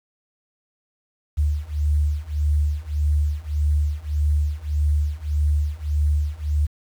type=beating tone pair; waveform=sine; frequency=73.42 / 75.12 Hz; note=D2 / D2; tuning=0 / +40 cents; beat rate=1.7 Hz; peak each=-22 / -21 dBFS; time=1.37-6.67 s; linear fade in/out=20 ms; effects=8-bit